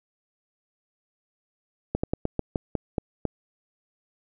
slowing click train, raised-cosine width 2 ms, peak -11 dBFS, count 9, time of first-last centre 1.95-3.253 s, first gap 85 ms, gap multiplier 1.18, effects none

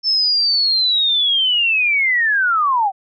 sine linear sweep, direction down, 5320 to 740 Hz, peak -13 dBFS, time 0.03-2.92 s, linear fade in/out 50 ms, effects none

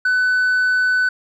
triangle tone with hard clipping, 1500 Hz, F#6, 23 cents sharp, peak -13 dBFS, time 0.05-1.09 s, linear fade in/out 5 ms, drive 1 dB, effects none

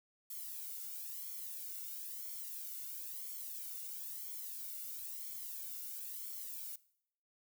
violet noise with flanger, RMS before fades -45 dBFS, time 0.3-6.76 s, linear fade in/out 5 ms, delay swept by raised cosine 0.91 to 1.42 ms, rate 1 Hz, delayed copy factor +0.8, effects noise-tail reverb RT60 0.7 s tail -20 dB re dry

